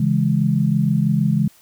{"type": "chord", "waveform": "sine", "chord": "C# minor", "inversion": "none", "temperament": "equal", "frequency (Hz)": [138.59, 164.81, 207.7], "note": ["C#3", "E3", "G#3"], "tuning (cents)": [0, 0, 0], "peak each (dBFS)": -19, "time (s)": [0, 1.48], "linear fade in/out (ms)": 5, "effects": ["white hiss -52 dBFS RMS until 1.61 s"]}